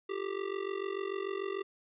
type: tone with amplitude modulation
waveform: square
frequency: 392 Hz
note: G4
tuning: in tune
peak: -31 dBFS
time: 0.09-1.63 s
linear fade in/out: 10 ms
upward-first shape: sine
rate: 46.8 Hz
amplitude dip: 85%
effects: resampled to 8000 Hz